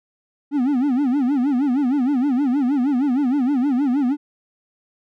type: tone with vibrato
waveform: triangle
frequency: 267.2 Hz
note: C4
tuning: 36 cents sharp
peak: -14 dBFS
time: 0.51-4.17 s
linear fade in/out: 50 ms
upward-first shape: sine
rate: 6.4 Hz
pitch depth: 180 cents each way
effects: none